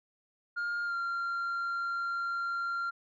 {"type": "tone with pitch glide", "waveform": "sine", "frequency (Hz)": [1412, 1382.9], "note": ["F6", "F6"], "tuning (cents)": [19, -17], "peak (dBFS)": -28, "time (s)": [0.56, 2.91], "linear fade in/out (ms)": 20, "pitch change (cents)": -36, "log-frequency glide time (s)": [0.84, 0.95], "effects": ["tanh soft clip ceiling -30 dBFS"]}